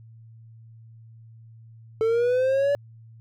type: linear sweep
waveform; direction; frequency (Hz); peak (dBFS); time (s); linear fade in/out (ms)
triangle; up; 440 to 576; -17; 2.01-2.75; 0
effects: added 113 Hz sine -45 dBFS peak until 3.2 s